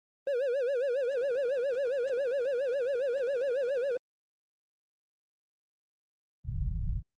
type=tone with vibrato; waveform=triangle; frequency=520 Hz; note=C5; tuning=11 cents flat; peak=-25 dBFS; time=0.27-3.97 s; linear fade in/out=2 ms; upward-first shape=sine; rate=7.3 Hz; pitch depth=170 cents each way
type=low-pass noise; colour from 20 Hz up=pink; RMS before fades=-32 dBFS; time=6.44-7.03 s; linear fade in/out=50 ms; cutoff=160 Hz; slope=48 dB/octave
effects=Opus 24 kbps